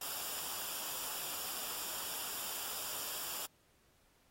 white noise with comb filter, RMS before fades -41 dBFS, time 0.01-3.46 s, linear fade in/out 5 ms, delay 0.48 ms, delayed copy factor -0.6, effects pink hiss -71 dBFS RMS until 4.3 s + AAC 48 kbps

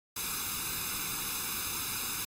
white noise with comb filter, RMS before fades -35 dBFS, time 0.16-2.25 s, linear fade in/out 5 ms, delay 0.79 ms, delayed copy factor +0.8, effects AAC 48 kbps

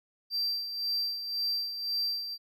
triangle tone with tremolo, 4700 Hz, D8, 1 cent sharp, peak -26 dBFS, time 0.3-2.38 s, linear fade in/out 50 ms, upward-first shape sine, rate 1.9 Hz, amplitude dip 60%, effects none

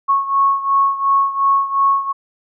sine beating tone pair, 1100 / 1102.8 Hz, C#6 / C#6, -14 / -9 cents, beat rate 2.8 Hz, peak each -14 / -18 dBFS, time 0.08-2.13 s, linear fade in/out 20 ms, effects none

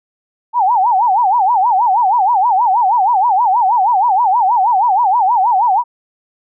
sine tone with vibrato, 854 Hz, G#5, 48 cents sharp, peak -9 dBFS, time 0.53-5.84 s, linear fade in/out 50 ms, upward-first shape sine, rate 6.3 Hz, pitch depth 250 cents each way, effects none

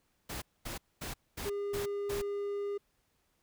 pink noise bursts, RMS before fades -40 dBFS, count 6, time 0.29-2.22 s, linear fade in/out 10 ms, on 130 ms, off 230 ms
triangle tone, 405.1 Hz, G#4, 43 cents flat, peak -31 dBFS, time 1.45-2.78 s, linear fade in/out 10 ms
effects pink hiss -75 dBFS RMS until 3.42 s

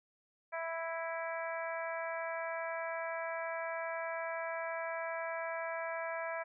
harmonic tone, 329.6 Hz, E4, in tune, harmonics 2 / 3 / 4 / 5 / 6 / 7, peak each -39 / -43 / -46 / -44 / -48 / -47 dBFS, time 0.52-6.44 s, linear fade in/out 20 ms, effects none

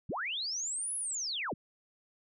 sine linear two-way sweep, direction up then down, 65.5 to 10680 to 65.5 Hz, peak -33 dBFS, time 0.09-1.54 s, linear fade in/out 5 ms, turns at 0.96 s, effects none

